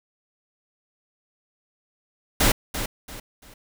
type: noise with echo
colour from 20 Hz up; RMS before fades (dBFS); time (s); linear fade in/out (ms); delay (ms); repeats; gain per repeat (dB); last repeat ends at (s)
pink; -18; 2.4-2.52; 5; 340; 3; -10; 3.54
effects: none